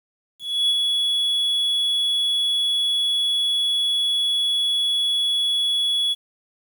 triangle tone with ADSR envelope, 3380 Hz, G#7, 30 cents sharp, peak -14 dBFS, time 0.39-6.15 s, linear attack 300 ms, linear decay 45 ms, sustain -3 dB, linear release 28 ms, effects 8-bit

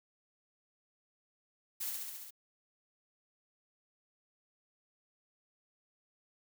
blue noise with echo, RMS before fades -38 dBFS, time 1.8-1.9 s, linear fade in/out 10 ms, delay 68 ms, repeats 6, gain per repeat -2 dB, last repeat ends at 2.308 s, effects none

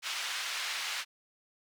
white band-pass noise, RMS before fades -36 dBFS, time 0.02-1.05 s, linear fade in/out 50 ms, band 1300 to 3900 Hz, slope 12 dB/octave, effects none

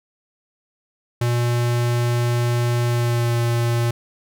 square tone with pitch glide, 120 to 118.14 Hz, B2 to A#2, -49 to +24 cents, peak -18 dBFS, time 1.21-3.91 s, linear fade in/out 5 ms, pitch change -27 cents, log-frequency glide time 2.87-3.39 s, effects none

